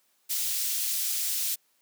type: high-pass noise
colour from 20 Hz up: white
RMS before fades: -29 dBFS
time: 0.29-1.56 s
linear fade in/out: 20 ms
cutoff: 3600 Hz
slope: 12 dB/octave
effects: white hiss -69 dBFS RMS until 1.81 s + high-pass 200 Hz 12 dB/octave